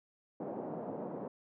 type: band-pass noise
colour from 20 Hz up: white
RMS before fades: -41 dBFS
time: 0.4-1.28 s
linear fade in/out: 5 ms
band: 160 to 690 Hz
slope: 24 dB/octave
effects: none